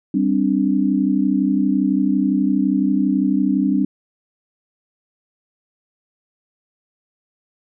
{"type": "chord", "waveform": "sine", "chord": "G suspended fourth", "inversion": "none", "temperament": "equal", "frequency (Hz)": [196, 261.6, 293.7], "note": ["G3", "C4", "D4"], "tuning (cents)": [0, 0, 0], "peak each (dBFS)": -19, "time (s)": [0.14, 3.85], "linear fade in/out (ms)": 5, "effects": []}